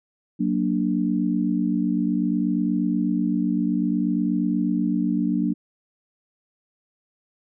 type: chord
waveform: sine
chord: Gb augmented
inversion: none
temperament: equal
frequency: 185 / 233.1 / 293.7 Hz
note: Gb3 / Bb3 / D4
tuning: 0 / 0 / 0 cents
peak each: -24 dBFS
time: 0.39-5.54 s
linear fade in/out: 20 ms
effects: none